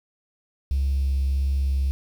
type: tone with vibrato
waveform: triangle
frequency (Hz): 67.8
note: C#2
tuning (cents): -38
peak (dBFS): -16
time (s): 0.71-1.91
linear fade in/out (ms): 0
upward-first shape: sine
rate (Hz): 1.6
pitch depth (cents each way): 12
effects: tanh soft clip ceiling -17 dBFS + 8-bit